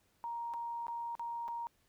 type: tone with dropouts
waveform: sine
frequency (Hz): 937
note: A#5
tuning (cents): +9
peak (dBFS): -37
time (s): 0.24-1.67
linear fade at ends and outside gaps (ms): 0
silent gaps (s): 0.537-0.541 / 0.868-0.882 / 1.152-1.195 / 1.48-1.485
effects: pink hiss -73 dBFS RMS until 1.88 s